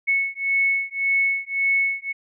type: beating tone pair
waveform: sine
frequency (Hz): 2203 / 2204.8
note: C#7 / C#7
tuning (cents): -11 / -10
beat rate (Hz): 1.8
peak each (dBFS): -22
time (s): 0.07-2.13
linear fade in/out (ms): 20
effects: none